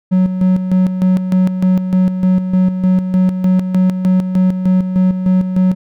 triangle tone with tremolo, 185 Hz, F#3, in tune, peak -6 dBFS, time 0.11-5.75 s, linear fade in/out 20 ms, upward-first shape square, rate 3.3 Hz, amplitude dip 60%, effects none

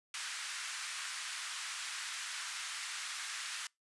pink band-pass noise, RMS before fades -42 dBFS, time 0.14-3.67 s, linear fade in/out 2 ms, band 1300 to 10000 Hz, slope 24 dB/octave, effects noise-tail reverb RT60 0.2 s tail -26 dB re dry + resampled to 24000 Hz

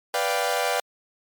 sawtooth chord, G dominant seventh, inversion first, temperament equal, 493.9 / 587.3 / 698.5 / 784 Hz, B4 / D5 / F5 / G5, 0 / 0 / 0 / 0 cents, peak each -24 dBFS, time 0.14-0.8 s, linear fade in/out 2 ms, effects MP3 96 kbps

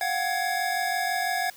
square tone cluster, 708 / 754 / 1672 Hz, F5 / F#5 / G#6, +23 / +32 / +11 cents, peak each -30 dBFS, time 0.01-1.5 s, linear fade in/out 2 ms, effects white hiss -50 dBFS RMS until 1.56 s

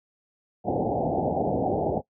white low-pass noise, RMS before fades -25 dBFS, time 0.64-2.02 s, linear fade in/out 50 ms, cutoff 820 Hz, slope 96 dB/octave, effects noise-tail reverb RT60 0.1 s tail -20 dB re dry + high-pass 100 Hz 12 dB/octave

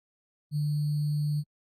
sine tone with sample-and-hold, 148.6 Hz, D3, 21 cents sharp, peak -25 dBFS, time 0.51-1.44 s, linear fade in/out 50 ms, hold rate 4410 Hz, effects AAC 48 kbps

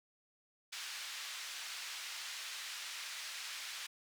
white band-pass noise, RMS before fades -45 dBFS, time 0.72-3.87 s, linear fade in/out 10 ms, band 1500 to 4900 Hz, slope 12 dB/octave, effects none

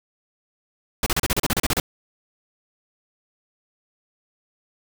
pink noise bursts, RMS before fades -21 dBFS, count 12, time 1.03-1.8 s, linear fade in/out 2 ms, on 33 ms, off 34 ms, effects none

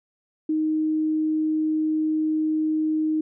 sine tone, 311.6 Hz, D#4, 3 cents sharp, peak -20 dBFS, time 0.49-3.21 s, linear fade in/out 5 ms, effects none

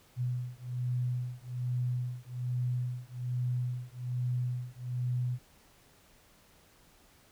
sine beating tone pair, 123.47 / 124.67 Hz, B2 / B2, 0 / +17 cents, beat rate 1.2 Hz, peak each -34 / -34 dBFS, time 0.16-5.39 s, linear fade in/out 50 ms, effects pink hiss -62 dBFS RMS until 7.31 s

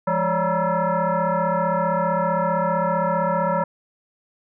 sine tone with frequency modulation, 206.7 Hz, G#3, 8 cents flat, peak -18 dBFS, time 0.07-3.64 s, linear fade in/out 5 ms, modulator 378 Hz, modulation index 2.9, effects none

